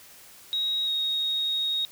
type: tone pair in turn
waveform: sine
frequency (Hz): 3800 / 3752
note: A#7 / A#7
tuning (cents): +33 / +11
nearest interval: unison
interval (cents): 22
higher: first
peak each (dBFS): -24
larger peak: neither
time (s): 0.53-0.87 / 0.87-1.85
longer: second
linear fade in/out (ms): 0
effects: white hiss -50 dBFS RMS until 1.91 s